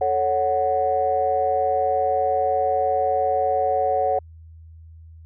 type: chord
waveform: sine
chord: F# minor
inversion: first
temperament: equal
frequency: 440 / 554.4 / 740 Hz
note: A4 / C#5 / F#5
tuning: 0 / 0 / 0 cents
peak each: -26 / -22 / -20 dBFS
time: 0.01-4.19 s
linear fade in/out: 5 ms
effects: tanh soft clip ceiling -9 dBFS + added 81 Hz sine -41 dBFS peak until 5.25 s